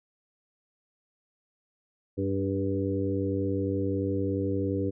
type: harmonic tone with a mistuned harmonic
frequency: 97.3 Hz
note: G2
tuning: 12 cents flat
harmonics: 1 / 2 / 3 / 4 / 5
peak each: -31 / -36 / -30 / -33 / -33 dBFS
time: 2.17-4.91 s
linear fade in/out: 20 ms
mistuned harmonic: 4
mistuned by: +26 cents
effects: none